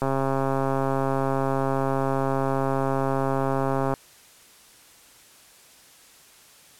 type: click train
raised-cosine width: 1 ms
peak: -11 dBFS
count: 530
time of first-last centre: 0.02-3.939 s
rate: 135 Hz
effects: white hiss -52 dBFS RMS until 6.79 s + low-pass 12000 Hz 12 dB/octave